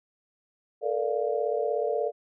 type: chord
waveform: sine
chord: Bb major seventh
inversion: third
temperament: equal with one note detuned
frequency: 440 / 476.5 / 587.3 / 698.5 Hz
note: A4 / Bb4 / D5 / F5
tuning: 0 / +38 / 0 / 0 cents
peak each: -29 / -30 / -30 / -33 dBFS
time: 0.81-2.12 s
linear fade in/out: 50 ms
effects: none